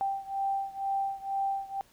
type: beating tone pair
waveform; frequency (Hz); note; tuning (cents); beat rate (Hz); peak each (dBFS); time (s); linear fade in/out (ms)
sine; 784 / 786.1; G5 / G5; 0 / +5; 2.1; -31 / -33; 0.01-1.81; 0
effects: pink hiss -62 dBFS RMS until 1.92 s